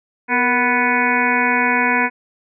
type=harmonic tone with a mistuned harmonic; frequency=246.9 Hz; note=B3; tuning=in tune; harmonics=1 / 2 / 3 / 4 / 6 / 7 / 8 / 9 / 10; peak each=-22 / -26 / -25 / -20 / -22 / -22 / -26 / -21 / -25 dBFS; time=0.28-2.1 s; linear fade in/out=50 ms; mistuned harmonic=2; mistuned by=-77 cents; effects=none